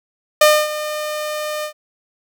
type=tone with ADSR envelope; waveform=sawtooth; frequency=606 Hz; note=D#5; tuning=46 cents flat; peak=-3 dBFS; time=0.41-1.73 s; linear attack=5 ms; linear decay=260 ms; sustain=-15 dB; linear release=91 ms; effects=none